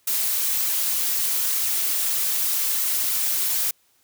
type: noise with flanger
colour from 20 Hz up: blue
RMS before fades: -23 dBFS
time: 0.07-3.71 s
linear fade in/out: 5 ms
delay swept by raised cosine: 1.1 to 6.6 ms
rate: 3.3 Hz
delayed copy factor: -0.5
effects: white hiss -63 dBFS RMS until 4.03 s